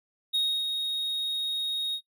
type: tone with ADSR envelope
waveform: triangle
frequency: 3746 Hz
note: A#7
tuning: 8 cents sharp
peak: -21 dBFS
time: 0.33-2.01 s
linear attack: 19 ms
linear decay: 290 ms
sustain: -5 dB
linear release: 72 ms
effects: noise-tail reverb RT60 0.1 s tail -19 dB re dry

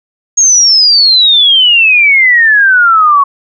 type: exponential sweep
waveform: sine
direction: down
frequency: 6640 to 1100 Hz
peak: -3 dBFS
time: 0.37-3.24 s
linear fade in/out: 10 ms
effects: none

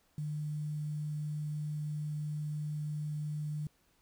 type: tone with quantisation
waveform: sine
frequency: 150.5 Hz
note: D3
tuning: 43 cents sharp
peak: -34 dBFS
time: 0.18-3.67 s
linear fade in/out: 2 ms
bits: 10
effects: pink hiss -71 dBFS RMS until 4.01 s

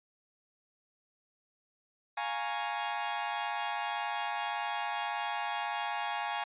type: chord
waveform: sawtooth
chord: Bb minor seventh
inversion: second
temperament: equal with one note detuned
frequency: 700.5 / 830.6 / 932.3 / 1108.7 Hz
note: F5 / Ab5 / Bb5 / Db6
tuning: +5 / 0 / 0 / 0 cents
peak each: -36 / -31 / -36 / -37 dBFS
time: 2.17-6.44 s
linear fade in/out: 5 ms
effects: resampled to 8000 Hz

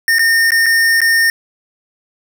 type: tone with dropouts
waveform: square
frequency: 1825 Hz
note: A#6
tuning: 37 cents flat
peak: -10 dBFS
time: 0.08-1.3 s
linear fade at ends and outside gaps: 1 ms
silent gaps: 0.185-0.193 / 0.506-0.519 / 0.66-0.664 / 1.005-1.016 s
effects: none

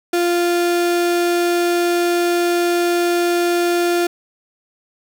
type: tone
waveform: 35% pulse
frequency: 348.1 Hz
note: F4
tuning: 6 cents flat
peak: -13 dBFS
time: 0.13-4.07 s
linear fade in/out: 5 ms
effects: none

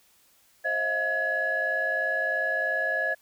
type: tone cluster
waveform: sine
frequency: 532 / 635 / 695 / 1690 Hz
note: C5 / D#5 / F5 / G#6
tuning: +29 / +35 / -9 / +30 cents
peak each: -34 / -31 / -34 / -25 dBFS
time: 0.64-3.15 s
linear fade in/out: 20 ms
effects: tanh soft clip ceiling -16 dBFS + white hiss -62 dBFS RMS until 3.21 s

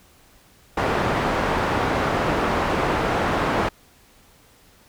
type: low-pass noise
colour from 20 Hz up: white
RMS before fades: -22 dBFS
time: 0.77-3.69 s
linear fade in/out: 5 ms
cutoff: 1100 Hz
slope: 12 dB/octave
effects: pink hiss -54 dBFS RMS until 4.88 s

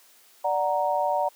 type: chord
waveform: sine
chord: D augmented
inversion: none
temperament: equal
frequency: 587.3 / 740 / 932.3 Hz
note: D5 / F#5 / A#5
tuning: 0 / 0 / 0 cents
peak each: -26 dBFS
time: 0.44-1.29 s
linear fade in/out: 10 ms
effects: white hiss -56 dBFS RMS until 1.35 s + high-pass 300 Hz 12 dB/octave

